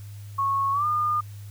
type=tone with pitch glide; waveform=sine; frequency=1100 to 1213.5 Hz; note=C#6 to D#6; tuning=-14 to -44 cents; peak=-21 dBFS; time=0.38-1.21 s; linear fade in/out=10 ms; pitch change=+170 cents; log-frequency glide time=0.72-0.86 s; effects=added 102 Hz sine -37 dBFS peak until 1.5 s + white hiss -54 dBFS RMS until 1.5 s